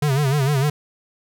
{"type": "tone with vibrato", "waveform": "square", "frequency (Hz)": 140.4, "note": "C#3", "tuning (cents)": 22, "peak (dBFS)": -17, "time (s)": [0.02, 0.7], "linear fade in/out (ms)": 5, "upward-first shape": "sine", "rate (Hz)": 6.6, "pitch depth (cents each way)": 120, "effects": []}